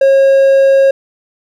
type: tone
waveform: triangle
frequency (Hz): 543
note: C#5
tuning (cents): -36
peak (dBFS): -3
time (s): 0.01-0.91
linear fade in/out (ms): 5
effects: none